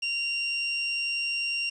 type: tone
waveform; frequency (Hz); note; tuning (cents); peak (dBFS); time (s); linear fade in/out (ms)
30% pulse; 2771; F7; -14; -24; 0.02-1.7; 10
effects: resampled to 22050 Hz + 9-bit

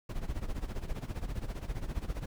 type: noise with tremolo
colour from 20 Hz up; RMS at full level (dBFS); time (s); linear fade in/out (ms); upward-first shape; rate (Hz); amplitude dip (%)
brown; -33; 0.09-2.26; 5; sine; 15; 80
effects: none

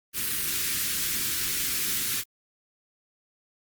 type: band-stop noise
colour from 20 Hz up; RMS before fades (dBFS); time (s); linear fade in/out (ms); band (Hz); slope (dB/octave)
white; -28; 0.13-2.24; 50; 370 to 1400; 24
effects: Opus 32 kbps

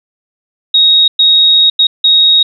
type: tone bursts at uneven times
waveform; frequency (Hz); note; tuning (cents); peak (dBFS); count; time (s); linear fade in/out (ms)
sine; 3766; A#7; +17; -4; 4; 0.74-1.08 / 1.19-1.7 / 1.79-1.87 / 2.04-2.43; 5
effects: none

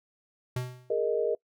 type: tone with exponential decay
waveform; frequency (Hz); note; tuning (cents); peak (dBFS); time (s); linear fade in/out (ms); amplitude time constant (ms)
square; 125.5; B2; +28; -28; 0.56-0.96; 5; 85
type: chord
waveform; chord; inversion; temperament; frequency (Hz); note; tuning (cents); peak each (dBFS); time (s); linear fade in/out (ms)
sine; Ab suspended second; none; equal; 415.3 / 466.2 / 622.3; Ab4 / Bb4 / Eb5; 0 / 0 / 0; -30 / -27 / -31; 0.9-1.35; 5
effects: noise-tail reverb RT60 0.1 s tail -25 dB re dry

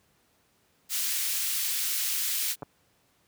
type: high-pass noise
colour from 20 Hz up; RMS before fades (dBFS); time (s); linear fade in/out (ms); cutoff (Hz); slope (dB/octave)
white; -29; 0.89-2.56; 50; 2300; 12
type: clicks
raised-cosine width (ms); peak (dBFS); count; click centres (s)
1; -23; 2; 2.623 / 2.63
effects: pink hiss -67 dBFS RMS until 3.27 s + high-pass 80 Hz 12 dB/octave

